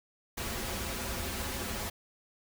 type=noise with comb filter; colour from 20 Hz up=pink; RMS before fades=-36 dBFS; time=0.37-1.9 s; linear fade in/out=10 ms; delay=6.6 ms; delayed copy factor=-0.7; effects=none